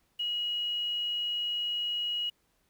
sine tone with quantisation, 2900 Hz, F#7, 35 cents flat, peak -29 dBFS, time 0.19-2.3 s, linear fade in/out 10 ms, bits 9, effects pink hiss -72 dBFS RMS until 2.69 s

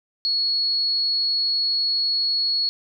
sine tone, 4352 Hz, C#8, 33 cents flat, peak -19 dBFS, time 0.25-2.69 s, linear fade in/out 0 ms, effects none

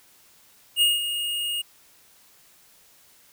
square tone with ADSR envelope, 2854 Hz, F7, 37 cents sharp, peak -16 dBFS, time 0.76-1.62 s, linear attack 56 ms, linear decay 180 ms, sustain -10 dB, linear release 11 ms, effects white hiss -56 dBFS RMS until 3.32 s

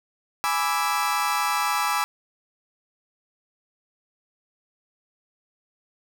35% pulse chord, E dominant seventh, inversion first, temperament equal, 830.6 / 987.8 / 1174.7 / 1318.5 Hz, G#5 / B5 / D6 / E6, 0 / 0 / 0 / 0 cents, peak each -26 dBFS, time 0.44-2.04 s, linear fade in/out 0 ms, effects none

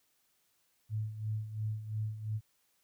sine tone with tremolo, 108.1 Hz, A2, 30 cents flat, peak -31 dBFS, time 0.89-2.41 s, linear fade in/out 50 ms, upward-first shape sine, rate 2.9 Hz, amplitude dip 70%, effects white hiss -74 dBFS RMS until 2.83 s

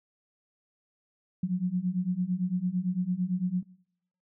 sine beating tone pair, 176.4 / 185.3 Hz, F3 / F#3, +18 / +3 cents, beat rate 8.9 Hz, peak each -30 / -28 dBFS, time 1.43-3.63 s, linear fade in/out 5 ms, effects noise-tail reverb RT60 0.7 s tail -22 dB re dry

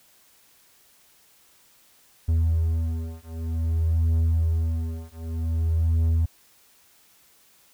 triangle beating tone pair, 81.3 / 81.83 Hz, E2 / E2, -23 / -12 cents, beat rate 0.53 Hz, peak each -22 / -22 dBFS, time 2.28-6.26 s, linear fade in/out 10 ms, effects white hiss -58 dBFS RMS until 7.73 s

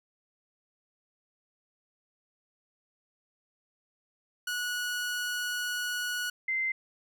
sawtooth / sine tone pair in turn, 1464 / 2077 Hz, F#6 / C7, -19 / -13 cents, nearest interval tritone, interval 606 cents, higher second, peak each -27 / -27 dBFS, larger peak neither, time 4.47-6.3 / 6.48-6.72 s, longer first, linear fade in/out 5 ms, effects none

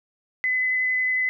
sine tone with vibrato, 2019 Hz, B6, 38 cents sharp, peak -20 dBFS, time 0.44-1.29 s, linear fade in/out 0 ms, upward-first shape sine, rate 11 Hz, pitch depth 8 cents each way, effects none

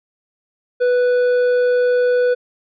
triangle tone with hard clipping, 493.9 Hz, B4, in tune, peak -14 dBFS, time 0.8-2.35 s, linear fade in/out 20 ms, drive 9 dB, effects resampled to 11025 Hz

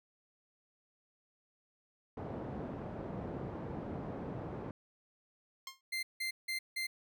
pink band-pass noise, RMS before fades -42 dBFS, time 2.17-4.71 s, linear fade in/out 2 ms, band 100 to 700 Hz, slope 12 dB/octave
10% pulse tone with exponential decay, 1064 Hz, C6, 29 cents sharp, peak -31 dBFS, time 5.67-5.81 s, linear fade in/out 2 ms, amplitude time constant 29 ms
30% pulse tone bursts, 2085 Hz, C7, 7 cents flat, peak -32 dBFS, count 4, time 5.92-6.87 s, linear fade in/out 10 ms, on 110 ms, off 170 ms
effects none

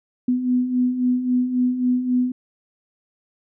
sine beating tone pair, 246.9 / 250.6 Hz, B3 / B3, 0 / +25 cents, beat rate 3.7 Hz, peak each -25 / -18 dBFS, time 0.28-2.32 s, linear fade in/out 5 ms, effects none

